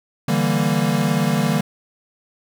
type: chord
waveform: square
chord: E half-diminished seventh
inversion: third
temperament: equal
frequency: 146.83 / 164.81 / 196 / 233.1 Hz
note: D3 / E3 / G3 / Bb3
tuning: 0 / 0 / 0 / 0 cents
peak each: -23 dBFS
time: 0.28-1.61 s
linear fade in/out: 5 ms
effects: none